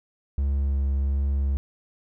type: tone with vibrato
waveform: triangle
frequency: 69 Hz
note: C#2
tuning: 7 cents flat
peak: -19 dBFS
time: 0.38-1.57 s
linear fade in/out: 0 ms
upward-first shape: sine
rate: 1.4 Hz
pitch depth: 12 cents each way
effects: none